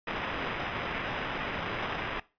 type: noise with sample-and-hold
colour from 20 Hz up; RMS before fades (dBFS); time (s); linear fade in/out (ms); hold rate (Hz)
blue; -34; 0.07-2.2; 5; 4410
effects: noise-tail reverb RT60 0.3 s tail -20 dB re dry + resampled to 11025 Hz